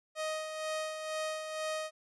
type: tone with tremolo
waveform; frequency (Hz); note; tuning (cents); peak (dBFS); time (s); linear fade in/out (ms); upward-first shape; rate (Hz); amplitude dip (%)
sawtooth; 625; D#5; +8; -29; 0.15-1.91; 50; sine; 2.1; 50
effects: resampled to 24000 Hz